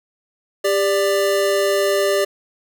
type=tone pair together; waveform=square; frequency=397.9 / 587.3 Hz; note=G4 / D5; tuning=+26 / 0 cents; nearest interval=perfect fifth; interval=674 cents; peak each=-19 dBFS; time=0.64-2.25 s; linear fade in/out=10 ms; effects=none